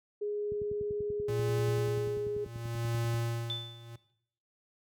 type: tone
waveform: sine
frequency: 415.1 Hz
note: G#4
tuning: 1 cent flat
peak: -31 dBFS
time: 0.21-2.45 s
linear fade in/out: 10 ms
type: click train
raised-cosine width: 5 ms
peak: -30 dBFS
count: 28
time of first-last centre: 0.52-3.141 s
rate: 10.3 Hz
type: tone with tremolo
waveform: square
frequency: 116.6 Hz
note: A#2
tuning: 1 cent sharp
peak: -30 dBFS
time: 1.28-3.96 s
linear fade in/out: 5 ms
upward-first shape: sine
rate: 0.7 Hz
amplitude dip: 90%
type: tone with exponential decay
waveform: sine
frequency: 3520 Hz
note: A7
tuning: in tune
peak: -31 dBFS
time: 3.5-4.1 s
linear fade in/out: 0 ms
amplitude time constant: 130 ms
effects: noise-tail reverb RT60 0.7 s tail -18 dB re dry + high-pass 60 Hz 12 dB/octave